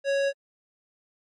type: tone with tanh clipping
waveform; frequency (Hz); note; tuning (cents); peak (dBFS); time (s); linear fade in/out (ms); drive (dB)
sine; 554.4; C#5; 0; -24; 0.04-0.33; 50; 18
effects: MP3 48 kbps